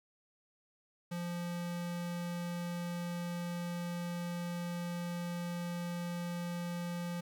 square tone, 173.8 Hz, F3, 8 cents flat, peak -37 dBFS, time 1.11-7.21 s, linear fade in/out 10 ms, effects 11-bit

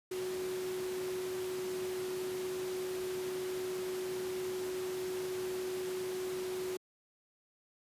sine tone in noise, 370 Hz, F#4, in tune, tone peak -35 dBFS, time 0.11-6.77 s, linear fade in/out 5 ms, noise pink, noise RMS -45 dBFS, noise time 0.11-6.77 s, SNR +7 dB, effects high-pass 150 Hz 12 dB/octave + resampled to 32000 Hz

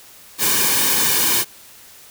white noise with comb filter, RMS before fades -17 dBFS, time 0.38-1.45 s, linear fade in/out 50 ms, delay 1.5 ms, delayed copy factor -0.7, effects white hiss -44 dBFS RMS until 2.1 s

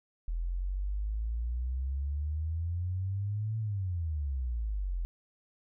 sine exponential two-way sweep, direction up then down, 41.03 to 111.8 to 41.47 Hz, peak -30 dBFS, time 0.28-5.05 s, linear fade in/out 0 ms, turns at 3.59 s, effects none

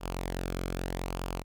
sawtooth tone with flanger, 44.8 Hz, F1, 45 cents sharp, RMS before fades -35 dBFS, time 0-1.44 s, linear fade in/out 50 ms, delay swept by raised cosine 0.5 to 1.09 ms, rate 0.81 Hz, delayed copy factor -0.5, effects none

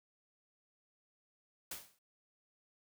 white noise with exponential decay, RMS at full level -40 dBFS, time 1.71-1.99 s, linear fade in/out 5 ms, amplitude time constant 59 ms, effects none

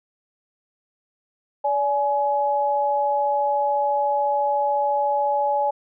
sine tone pair together, 576 / 842 Hz, D5 / G#5, -34 / +24 cents, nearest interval perfect fifth, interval 658 cents, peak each -23 / -20 dBFS, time 1.64-5.71 s, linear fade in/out 10 ms, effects none

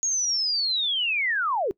sine linear sweep, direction down, 6645 to 347.8 Hz, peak -22 dBFS, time 0.03-1.71 s, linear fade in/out 0 ms, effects noise-tail reverb RT60 0.1 s tail -22 dB re dry

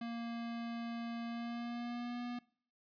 square tone with pitch glide, 233.1 to 242.6 Hz, A#3 to B3, 0 to -31 cents, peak -40 dBFS, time 0.01-2.39 s, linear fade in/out 5 ms, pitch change +69 cents, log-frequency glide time 1.27-2.21 s, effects noise-tail reverb RT60 0.5 s tail -22 dB re dry + resampled to 11025 Hz

